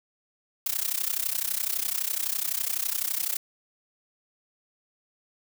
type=noise with amplitude modulation; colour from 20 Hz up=blue; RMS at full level=-25 dBFS; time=0.66-3.37 s; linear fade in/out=5 ms; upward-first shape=sine; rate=31.9 Hz; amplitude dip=90%; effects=none